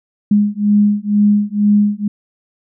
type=beating tone pair; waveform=sine; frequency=205.7 / 207.8 Hz; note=G#3 / G#3; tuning=-16 / +1 cents; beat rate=2.1 Hz; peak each=-13 dBFS; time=0.31-2.08 s; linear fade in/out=5 ms; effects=none